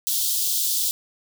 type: high-pass noise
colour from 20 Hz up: white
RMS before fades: -23 dBFS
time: 0.07-0.91 s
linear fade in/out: 0 ms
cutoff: 3300 Hz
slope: 48 dB/octave
effects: none